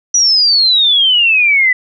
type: exponential sweep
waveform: sine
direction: down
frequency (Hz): 5920 to 1975.5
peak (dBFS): -7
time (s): 0.14-1.73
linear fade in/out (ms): 5
effects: none